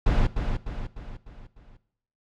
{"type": "noise with echo", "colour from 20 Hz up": "brown", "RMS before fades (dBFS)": -20, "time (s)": [0.06, 0.27], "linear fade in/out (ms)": 5, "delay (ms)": 300, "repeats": 5, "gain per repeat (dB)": -6, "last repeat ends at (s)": 1.77, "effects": ["noise-tail reverb RT60 0.7 s tail -17 dB re dry", "low-pass 4000 Hz 12 dB/octave"]}